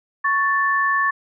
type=tone pair together; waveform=sine; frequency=1110.2 / 1760 Hz; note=C#6 / A6; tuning=+2 / 0 cents; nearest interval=minor sixth; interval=798 cents; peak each=-19 dBFS; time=0.24-1.11 s; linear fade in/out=10 ms; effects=none